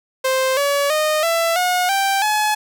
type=tone with pitch steps; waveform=sawtooth; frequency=523.3 / 567.4 / 615.2 / 667 / 723.2 / 784.1 / 850.1 Hz; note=C5 / C#5 / D#5 / E5 / F#5 / G5 / G#5; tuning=0 / +40 / -20 / +20 / -40 / 0 / +40 cents; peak=-12 dBFS; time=0.24-2.55 s; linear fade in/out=10 ms; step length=330 ms; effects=none